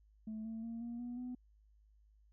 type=tone with pitch steps; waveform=sine; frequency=218 / 223.9 / 229.9 / 236.1 / 242.4 / 249 Hz; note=A3 / A3 / A#3 / A#3 / B3 / B3; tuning=-16 / +30 / -24 / +22 / -32 / +14 cents; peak=-39 dBFS; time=0.27-1.35 s; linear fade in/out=5 ms; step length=180 ms; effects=tanh soft clip ceiling -38 dBFS + added 52 Hz sine -64 dBFS peak until 2.32 s